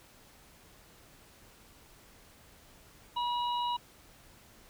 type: harmonic tone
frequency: 966 Hz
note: B5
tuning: 39 cents flat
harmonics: 1 / 3 / 4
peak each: -30 / -40 / -42 dBFS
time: 3.16-3.77 s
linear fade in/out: 10 ms
effects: pink hiss -58 dBFS RMS until 4.69 s